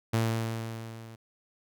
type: tone with level ramp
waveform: sawtooth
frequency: 113.3 Hz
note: A#2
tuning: 49 cents flat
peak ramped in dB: -19 to -41 dBFS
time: 0.13-1.16 s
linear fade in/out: 10 ms
effects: none